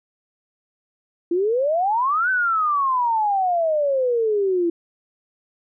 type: exponential two-way sweep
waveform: sine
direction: up then down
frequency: 333.3 to 1542 to 333.3 Hz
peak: -17 dBFS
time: 1.31-4.7 s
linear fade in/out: 5 ms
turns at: 2.3 s
effects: none